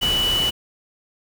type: tone in noise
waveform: sine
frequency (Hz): 2961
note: F#7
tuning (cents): +1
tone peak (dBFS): -18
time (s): 0.01-0.51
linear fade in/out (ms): 20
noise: pink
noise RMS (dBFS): -27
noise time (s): 0.01-0.51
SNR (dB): +6
effects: none